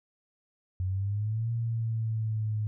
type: exponential two-way sweep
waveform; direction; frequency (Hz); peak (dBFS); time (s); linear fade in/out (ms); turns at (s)
sine; up then down; 91 to 116.54 to 106.4; -27; 0.8-2.67; 0; 1.51
effects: none